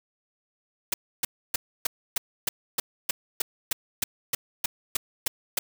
white noise bursts, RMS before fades -25 dBFS, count 16, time 0.92-5.59 s, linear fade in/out 5 ms, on 20 ms, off 290 ms, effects none

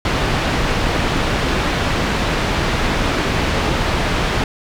pink low-pass noise, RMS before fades -18 dBFS, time 0.05-4.44 s, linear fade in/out 2 ms, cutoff 3600 Hz, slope 12 dB/octave, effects none

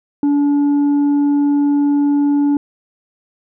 triangle tone with tanh clipping, 287.5 Hz, D4, 37 cents flat, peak -12 dBFS, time 0.23-2.57 s, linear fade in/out 2 ms, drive 8 dB, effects none

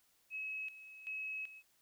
sine tone with tremolo, 2568 Hz, E7, 46 cents flat, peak -39 dBFS, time 0.3-1.63 s, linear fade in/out 50 ms, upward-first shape square, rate 1.3 Hz, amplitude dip 75%, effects white hiss -73 dBFS RMS until 1.81 s

